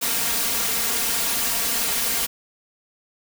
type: noise with comb filter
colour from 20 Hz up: white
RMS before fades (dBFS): -23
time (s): 0.01-2.27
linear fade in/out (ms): 20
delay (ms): 4.3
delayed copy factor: +0.9
effects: none